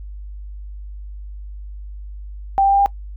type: tone with pitch steps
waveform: sine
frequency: 785 / 790 / 795 / 800.1 Hz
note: G5 / G5 / G5 / G5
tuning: +2 / +13 / +24 / +35 cents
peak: -11 dBFS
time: 2.58-2.86 s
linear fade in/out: 0 ms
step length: 70 ms
effects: noise-tail reverb RT60 0.1 s tail -20 dB re dry + added 50 Hz sine -30 dBFS peak until 3.16 s